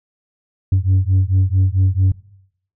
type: beating tone pair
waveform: sine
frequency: 92.5 / 97 Hz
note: F#2 / G2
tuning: 0 / -18 cents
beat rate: 4.5 Hz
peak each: -13 dBFS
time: 0.72-2.12 s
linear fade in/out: 5 ms
effects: noise-tail reverb RT60 0.7 s tail -20 dB re dry + tanh soft clip ceiling -9 dBFS